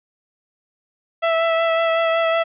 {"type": "tone with vibrato", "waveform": "sawtooth", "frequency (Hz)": 659.3, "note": "E5", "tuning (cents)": 0, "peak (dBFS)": -12, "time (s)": [1.22, 2.44], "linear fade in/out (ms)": 20, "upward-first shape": "sine", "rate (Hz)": 5.4, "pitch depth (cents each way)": 16, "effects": ["resampled to 8000 Hz", "9-bit"]}